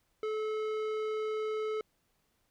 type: tone with low-pass filter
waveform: square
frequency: 432.5 Hz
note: A4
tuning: 30 cents flat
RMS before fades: -34 dBFS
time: 0.23-1.81 s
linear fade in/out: 2 ms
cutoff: 2600 Hz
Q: 0.54
effects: pink hiss -75 dBFS RMS until 2.5 s